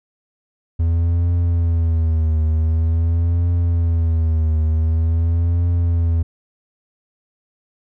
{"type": "tone with vibrato", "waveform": "triangle", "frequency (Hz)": 82.41, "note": "E2", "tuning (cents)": 0, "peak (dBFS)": -12, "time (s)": [0.79, 6.23], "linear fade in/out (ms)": 10, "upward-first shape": "triangle", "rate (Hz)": 0.46, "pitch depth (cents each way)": 88, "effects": []}